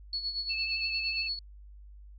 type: tone with tremolo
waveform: sine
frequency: 4393 Hz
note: C#8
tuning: 16 cents flat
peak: -29 dBFS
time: 0.13-1.39 s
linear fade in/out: 2 ms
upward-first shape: sine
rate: 8.7 Hz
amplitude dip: 65%
type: tone with vibrato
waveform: sine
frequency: 2637 Hz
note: E7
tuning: in tune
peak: -32 dBFS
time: 0.49-1.29 s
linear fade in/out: 20 ms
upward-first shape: square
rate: 11 Hz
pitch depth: 16 cents each way
effects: added 50 Hz sine -47 dBFS peak until 2.18 s